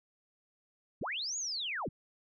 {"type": "linear two-way sweep", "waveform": "sine", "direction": "up then down", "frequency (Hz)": [51.4, 6900, 51.4], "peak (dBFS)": -34, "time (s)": [1.01, 1.89], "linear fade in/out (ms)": 5, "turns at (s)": 1.37, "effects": []}